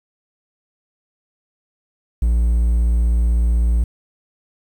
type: tone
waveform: triangle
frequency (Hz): 58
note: A#1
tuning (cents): -8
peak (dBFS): -11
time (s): 2.22-3.84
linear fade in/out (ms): 5
effects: 8-bit